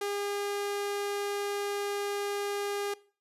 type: tone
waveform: sawtooth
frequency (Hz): 405.5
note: G#4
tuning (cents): -41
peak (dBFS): -27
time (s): 0.01-2.94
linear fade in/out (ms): 5
effects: noise-tail reverb RT60 0.4 s tail -20 dB re dry + resampled to 32000 Hz